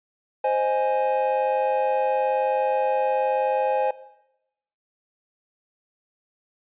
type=chord; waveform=triangle; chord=Ab major; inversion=first; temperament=equal; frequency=523.3 / 622.3 / 830.6 Hz; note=C5 / Eb5 / Ab5; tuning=0 / 0 / 0 cents; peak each=-21 / -26 / -21 dBFS; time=0.44-3.91 s; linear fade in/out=5 ms; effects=noise-tail reverb RT60 0.9 s tail -18 dB re dry + resampled to 8000 Hz